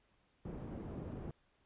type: low-pass noise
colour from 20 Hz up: white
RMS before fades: -45 dBFS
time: 0.45-1.31 s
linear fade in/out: 2 ms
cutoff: 310 Hz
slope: 12 dB/octave
effects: pink hiss -74 dBFS RMS until 1.65 s + resampled to 8000 Hz